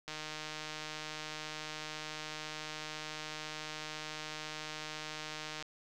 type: click train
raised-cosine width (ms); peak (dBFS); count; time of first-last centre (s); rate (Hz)
0.2; -24; 855; 0.08-5.625; 154
effects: none